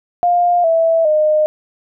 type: tone with pitch steps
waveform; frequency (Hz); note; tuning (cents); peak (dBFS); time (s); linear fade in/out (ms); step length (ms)
sine; 704 / 656.9 / 612.9; F5 / E5 / D#5; +14 / -6 / -26; -10; 0.23-1.46; 0; 410
effects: none